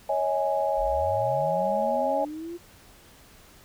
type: chord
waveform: sine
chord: C# suspended second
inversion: none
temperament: equal with one note detuned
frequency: 554.4 / 636.8 / 830.6 Hz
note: C#5 / D#5 / G#5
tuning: 0 / +40 / 0 cents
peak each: -27 dBFS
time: 0.09-2.25 s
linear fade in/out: 5 ms
type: linear sweep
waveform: sine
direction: up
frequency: 35.35 to 351.4 Hz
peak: -33 dBFS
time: 0.77-2.58 s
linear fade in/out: 20 ms
effects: pink hiss -53 dBFS RMS until 3.64 s